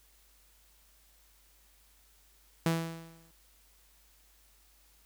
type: tone with exponential decay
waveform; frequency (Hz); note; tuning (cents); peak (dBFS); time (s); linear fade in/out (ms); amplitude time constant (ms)
sawtooth; 164.81; E3; 0; -20; 2.66-3.31; 2; 140
effects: added 50 Hz sine -65 dBFS peak until 5.05 s + white hiss -65 dBFS RMS until 5.05 s